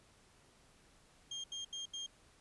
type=tone bursts; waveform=35% pulse; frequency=3209 Hz; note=G7; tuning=40 cents sharp; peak=-39 dBFS; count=4; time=1.31-2.064 s; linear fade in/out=5 ms; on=130 ms; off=78 ms; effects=pink hiss -66 dBFS RMS until 2.4 s + resampled to 24000 Hz